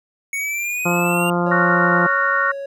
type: exponential sweep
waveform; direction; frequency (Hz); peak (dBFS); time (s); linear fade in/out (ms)
square; up; 2217 to 2794; -22; 0.33-1.3; 2
type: harmonic tone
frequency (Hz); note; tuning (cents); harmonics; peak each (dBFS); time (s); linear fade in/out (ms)
174.61; F3; 0; 1 / 2 / 3 / 4 / 5 / 6 / 7 / 8; -20 / -23 / -25 / -26 / -27 / -28 / -28 / -29; 0.85-2.07; 10
type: tone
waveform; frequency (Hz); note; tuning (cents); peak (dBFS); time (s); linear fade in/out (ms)
triangle; 554.4; C#5; 0; -24; 1.46-2.66; 5
type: chord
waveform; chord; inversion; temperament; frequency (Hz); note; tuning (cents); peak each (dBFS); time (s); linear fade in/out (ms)
sine; Gb major seventh; second; just; 1110 / 1387.5 / 1480 / 1850; Db6 / F6 / Gb6 / Bb6; +2 / -12 / 0 / -14; -21 / -21 / -21 / -21; 1.51-2.52; 10
effects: none